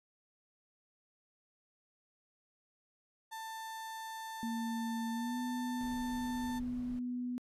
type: tone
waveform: 35% pulse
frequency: 890 Hz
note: A5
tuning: 20 cents sharp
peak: -40 dBFS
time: 3.31-6.6 s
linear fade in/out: 20 ms
type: tone with pitch glide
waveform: sine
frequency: 230.4 to 246.9 Hz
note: A#3 to B3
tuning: -20 to 0 cents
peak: -35 dBFS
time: 4.43-7.38 s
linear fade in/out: 0 ms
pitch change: +120 cents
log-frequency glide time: 5.12-5.38 s
type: noise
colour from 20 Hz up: brown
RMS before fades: -50 dBFS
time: 5.81-6.99 s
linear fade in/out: 0 ms
effects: resampled to 32000 Hz